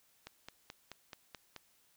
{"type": "click train", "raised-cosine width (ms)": 0.2, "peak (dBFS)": -28, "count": 7, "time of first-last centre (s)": [0.27, 1.563], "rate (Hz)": 4.64, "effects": ["white hiss -70 dBFS RMS until 1.96 s"]}